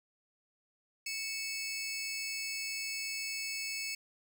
20% pulse tone pair together, 2217 / 2616 Hz, C#7 / E7, 0 / -14 cents, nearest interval minor third, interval 286 cents, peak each -34 / -34 dBFS, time 1.06-3.95 s, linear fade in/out 5 ms, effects none

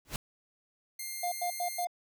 pink noise with exponential growth, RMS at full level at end -30 dBFS, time 0.05-0.16 s, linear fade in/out 1 ms, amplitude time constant 23 ms
5% pulse tone, 2110 Hz, C7, 14 cents sharp, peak -27 dBFS, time 0.99-1.85 s, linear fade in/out 5 ms
triangle tone bursts, 706 Hz, F5, 19 cents sharp, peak -28 dBFS, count 4, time 1.23-1.871 s, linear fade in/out 5 ms, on 89 ms, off 95 ms
effects none

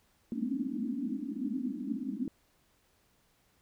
white band-pass noise, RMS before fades -35 dBFS, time 0.32-2.28 s, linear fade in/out 2 ms, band 200 to 300 Hz, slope 96 dB/octave, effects pink hiss -70 dBFS RMS until 3.61 s

